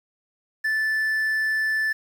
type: tone with quantisation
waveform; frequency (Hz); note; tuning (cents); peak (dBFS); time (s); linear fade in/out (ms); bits
triangle; 1754; A6; -6; -19; 0.64-1.93; 10; 8
effects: none